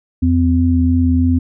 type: tone pair together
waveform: sine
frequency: 84.1 / 255.5 Hz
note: E2 / C4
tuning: +35 / -41 cents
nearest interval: octave + perfect fifth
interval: 1924 cents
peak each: -13 dBFS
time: 0.22-1.39 s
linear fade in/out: 10 ms
effects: none